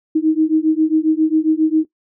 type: beating tone pair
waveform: sine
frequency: 311.1 / 318.5 Hz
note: D#4 / D#4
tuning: 0 / +41 cents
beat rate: 7.4 Hz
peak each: -15 dBFS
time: 0.15-1.85 s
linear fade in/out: 10 ms
effects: noise-tail reverb RT60 0.1 s tail -17 dB re dry